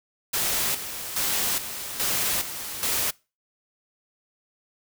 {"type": "noise with tremolo", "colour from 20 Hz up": "white", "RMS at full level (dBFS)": -25, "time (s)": [0.33, 3.11], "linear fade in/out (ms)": 10, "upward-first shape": "square", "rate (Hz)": 1.2, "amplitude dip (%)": 65, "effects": ["noise-tail reverb RT60 0.3 s tail -24 dB re dry"]}